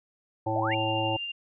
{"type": "harmonic tone", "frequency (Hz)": 110, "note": "A2", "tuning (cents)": 0, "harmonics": [1, 3, 5, 7, 8], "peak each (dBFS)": [-32, -32, -32, -32, -32], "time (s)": [0.46, 1.17], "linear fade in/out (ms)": 10}
{"type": "exponential sweep", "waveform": "sine", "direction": "up", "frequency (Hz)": [559, 2489], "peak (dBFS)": -29, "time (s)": [0.55, 0.75], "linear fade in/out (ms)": 10}
{"type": "tone with tremolo", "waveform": "sine", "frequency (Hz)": 2794, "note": "F7", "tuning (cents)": 0, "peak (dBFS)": -30, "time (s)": [0.71, 1.32], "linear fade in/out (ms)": 10, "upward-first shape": "triangle", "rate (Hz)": 12, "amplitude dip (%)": 35}
{"effects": []}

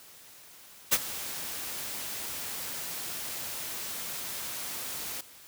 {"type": "noise with ADSR envelope", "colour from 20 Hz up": "white", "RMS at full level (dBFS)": -21, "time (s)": [0.91, 5.21], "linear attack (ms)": 21, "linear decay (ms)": 46, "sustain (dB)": -16, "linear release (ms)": 4, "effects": ["white hiss -52 dBFS RMS until 5.47 s", "high-pass 60 Hz 12 dB/octave"]}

